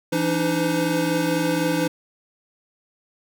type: tone cluster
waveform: square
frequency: 167.4 / 290.7 / 314.7 / 508 Hz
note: E3 / D4 / D#4 / B4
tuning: +27 / -18 / +20 / +49 cents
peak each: -27 / -26 / -26 / -26 dBFS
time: 0.12-1.88 s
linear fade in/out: 10 ms
effects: none